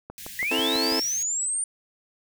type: click train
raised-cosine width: 1 ms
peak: -23 dBFS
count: 6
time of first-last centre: 0.1-0.922 s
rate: 6.08 Hz
type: band-stop noise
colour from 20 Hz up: white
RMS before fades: -40 dBFS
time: 0.18-1.23 s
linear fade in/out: 0 ms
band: 220 to 1600 Hz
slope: 96 dB/octave
type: linear sweep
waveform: sine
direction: up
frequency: 1900 to 9060 Hz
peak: -24 dBFS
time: 0.39-1.64 s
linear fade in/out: 2 ms
type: chord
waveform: sawtooth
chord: A minor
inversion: first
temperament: just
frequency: 264 / 330 / 440 Hz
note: C4 / E4 / A4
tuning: +16 / +2 / 0 cents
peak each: -25 dBFS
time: 0.51-1 s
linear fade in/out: 5 ms
effects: none